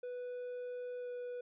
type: tone with pitch glide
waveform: triangle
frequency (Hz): 493.9 to 490.8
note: B4 to B4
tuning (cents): 0 to -11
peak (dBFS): -38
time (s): 0.03-1.41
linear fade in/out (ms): 5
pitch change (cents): -11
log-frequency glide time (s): 0.99-1.09
effects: resampled to 8000 Hz